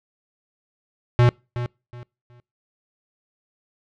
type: tone with echo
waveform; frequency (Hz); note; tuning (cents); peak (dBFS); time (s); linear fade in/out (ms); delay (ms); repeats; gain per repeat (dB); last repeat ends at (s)
square; 121.4; B2; -29; -13; 1.19-1.29; 0; 370; 3; -12; 2.4
effects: noise-tail reverb RT60 0.3 s tail -26 dB re dry + low-pass 3000 Hz 12 dB/octave